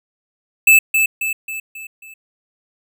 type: tone with echo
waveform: square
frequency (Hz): 2626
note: E7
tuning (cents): -7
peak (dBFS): -7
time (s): 0.67-0.79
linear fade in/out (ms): 5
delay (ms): 270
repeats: 5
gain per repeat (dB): -6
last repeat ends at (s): 2.14
effects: none